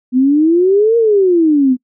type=exponential two-way sweep; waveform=sine; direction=up then down; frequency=246.9 to 470.7 to 246.9 Hz; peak=-7 dBFS; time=0.12-1.77 s; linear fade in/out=50 ms; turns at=0.97 s; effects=noise-tail reverb RT60 0.1 s tail -24 dB re dry